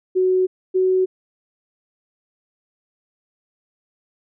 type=tone pair in turn; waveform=sine; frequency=371.1 / 373.1 Hz; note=F#4 / F#4; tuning=+5 / +14 cents; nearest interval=unison; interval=9 cents; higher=second; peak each=-14 dBFS; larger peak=neither; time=0.15-0.47 / 0.74-1.06 s; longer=neither; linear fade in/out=20 ms; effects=none